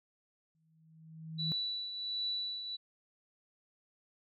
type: tone with exponential growth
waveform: sine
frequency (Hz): 160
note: D#3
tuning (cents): +49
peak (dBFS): -33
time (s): 0.55-1.52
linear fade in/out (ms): 0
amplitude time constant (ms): 210
type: tone with tremolo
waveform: sine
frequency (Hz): 3951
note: B7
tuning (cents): 0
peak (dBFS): -32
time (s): 1.38-2.77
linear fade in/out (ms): 20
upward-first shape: triangle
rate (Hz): 1.4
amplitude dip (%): 60
effects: none